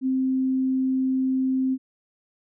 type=tone; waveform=sine; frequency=261.6 Hz; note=C4; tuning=in tune; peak=-20 dBFS; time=0.01-1.78 s; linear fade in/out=50 ms; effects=none